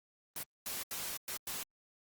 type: noise bursts at uneven times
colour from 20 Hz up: white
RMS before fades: -40 dBFS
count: 5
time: 0.36-0.43 / 0.66-0.83 / 0.91-1.17 / 1.28-1.37 / 1.47-1.63 s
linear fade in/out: 2 ms
effects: Opus 24 kbps

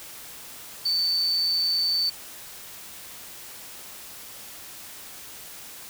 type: tone with amplitude modulation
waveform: triangle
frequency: 4531 Hz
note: C#8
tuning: 37 cents sharp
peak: -16 dBFS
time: 0.85-2.1 s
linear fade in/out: 10 ms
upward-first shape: sine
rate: 170 Hz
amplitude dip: 60%
effects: tanh soft clip ceiling -17 dBFS + white hiss -42 dBFS RMS until 5.89 s

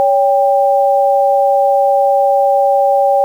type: tone pair together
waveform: sine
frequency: 561 / 791.8 Hz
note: C#5 / G5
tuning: +21 / +17 cents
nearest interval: tritone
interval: 596 cents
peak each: -11 dBFS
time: 0-3.24 s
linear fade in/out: 0 ms
effects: 7-bit

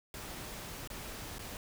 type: noise with dropouts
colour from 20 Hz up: pink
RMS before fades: -44 dBFS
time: 0.14-1.57 s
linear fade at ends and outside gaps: 1 ms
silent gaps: 0.875-0.901 / 1.384-1.392 s
effects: none

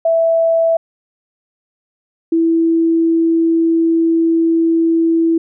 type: tone pair in turn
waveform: sine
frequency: 659.3 / 329.6 Hz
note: E5 / E4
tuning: 0 / 0 cents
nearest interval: octave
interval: 1200 cents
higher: first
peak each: -10 dBFS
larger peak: neither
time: 0.05-0.77 / 2.32-5.38 s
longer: second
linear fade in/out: 5 ms
effects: none

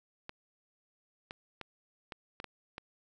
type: clicks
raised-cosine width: 0.3 ms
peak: -25 dBFS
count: 7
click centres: 0.294 / 1.309 / 1.613 / 2.122 / 2.401 / 2.443 / 2.781 s
effects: none

